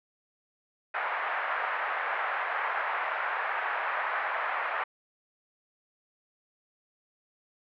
white band-pass noise, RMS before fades -31 dBFS, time 0.94-4.84 s, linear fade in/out 5 ms, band 660 to 1900 Hz, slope 24 dB/octave, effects low-pass 3000 Hz 12 dB/octave

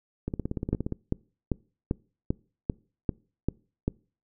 two click trains, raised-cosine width 3 ms, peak -17 / -12 dBFS, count 12 / 9, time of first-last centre 0.28-0.923 / 0.73-3.88 s, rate 17.1 / 2.54 Hz, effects noise-tail reverb RT60 0.4 s tail -25 dB re dry

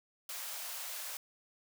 white high-pass noise, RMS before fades -42 dBFS, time 0.29-1.17 s, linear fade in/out 2 ms, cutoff 530 Hz, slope 48 dB/octave, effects none

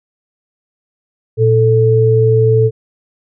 sine tone pair together, 116.54 / 440 Hz, A#2 / A4, 0 / 0 cents, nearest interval octave + major seventh, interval 2300 cents, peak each -10 dBFS, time 1.37-2.71 s, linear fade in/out 50 ms, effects none

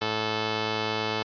5% pulse tone pair together, 108.97 / 435.9 Hz, A2 / A4, -16 / -16 cents, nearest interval 2 octaves, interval 2400 cents, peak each -18 dBFS, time 0.01-1.23 s, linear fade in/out 10 ms, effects resampled to 11025 Hz

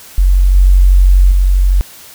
sine tone with level steps, 46.25 Hz, F#1, in tune, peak -5 / -3 / -6 dBFS, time 0.18-1.81 s, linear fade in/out 0 ms, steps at 0.55 / 1.31 s, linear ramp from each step 5 ms, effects white hiss -36 dBFS RMS until 2.14 s

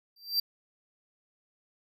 square tone with exponential growth, 4700 Hz, D8, 1 cent sharp, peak -22 dBFS, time 0.16-0.4 s, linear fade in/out 5 ms, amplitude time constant 51 ms, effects none

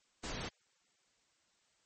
pink noise, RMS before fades -41 dBFS, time 0.23-0.49 s, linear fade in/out 10 ms, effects white hiss -74 dBFS RMS until 1.85 s + MP3 32 kbps

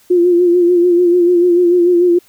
sine tone with vibrato, 351.5 Hz, F4, 11 cents sharp, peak -7 dBFS, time 0.1-2.19 s, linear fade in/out 10 ms, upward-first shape sine, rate 6.8 Hz, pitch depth 45 cents each way, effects white hiss -50 dBFS RMS until 2.28 s

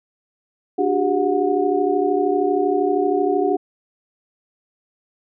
sine tone cluster, 296 / 369.4 / 402.3 / 727 Hz, D4 / F#4 / G4 / F#5, +14 / -3 / +45 / -31 cents, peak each -23 / -21 / -20 / -23 dBFS, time 0.78-3.57 s, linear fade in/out 10 ms, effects none

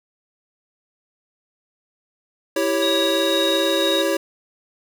square chord, C# diminished, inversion first, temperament equal, 329.6 / 392 / 554.4 Hz, E4 / G4 / C#5, 0 / 0 / 0 cents, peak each -24 / -25 / -22 dBFS, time 2.56-4.17 s, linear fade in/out 5 ms
sine tone with tremolo, 3786 Hz, A#7, 26 cents sharp, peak -21 dBFS, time 2.82-4.02 s, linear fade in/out 5 ms, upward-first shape square, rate 2 Hz, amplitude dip 25%
effects none

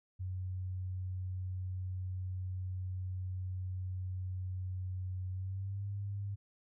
sine tone with pitch glide, 92.5 to 100.29 Hz, F#2 to G2, 0 to +40 cents, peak -36 dBFS, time 0.19-6.36 s, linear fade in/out 20 ms, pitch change +140 cents, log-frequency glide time 5.3-5.86 s, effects none

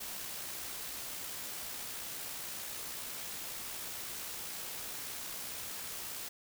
white noise with amplitude modulation, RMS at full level -41 dBFS, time 0-6.29 s, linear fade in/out 10 ms, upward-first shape sine, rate 62 Hz, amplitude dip 25%, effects none

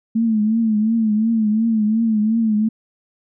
sine tone with vibrato, 220 Hz, A3, in tune, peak -14 dBFS, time 0.15-2.69 s, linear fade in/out 10 ms, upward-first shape triangle, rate 2.8 Hz, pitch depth 93 cents each way, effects none

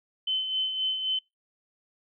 sine tone with tremolo, 3056 Hz, G7, 45 cents flat, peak -24 dBFS, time 0.27-1.19 s, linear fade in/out 5 ms, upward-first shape sine, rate 3.8 Hz, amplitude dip 50%, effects noise-tail reverb RT60 0.2 s tail -25 dB re dry

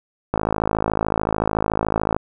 click train, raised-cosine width 1 ms, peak -5 dBFS, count 99, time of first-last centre 0.34-2.165 s, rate 53.7 Hz, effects none

